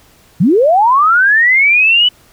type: linear sweep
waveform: sine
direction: up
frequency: 141.3 to 2997 Hz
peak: -6 dBFS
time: 0.4-2.09 s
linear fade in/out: 10 ms
effects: pink hiss -47 dBFS RMS until 2.32 s